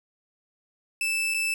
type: tone with dropouts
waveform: 40% pulse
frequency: 2637 Hz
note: E7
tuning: in tune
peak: -23 dBFS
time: 1.01-1.54 s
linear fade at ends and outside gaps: 2 ms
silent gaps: 1.34-1.344 s
effects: none